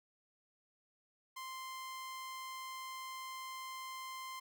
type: tone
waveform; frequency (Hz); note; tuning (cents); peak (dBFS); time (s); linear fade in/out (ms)
sawtooth; 1045; C6; -2; -40; 1.36-4.4; 10
effects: none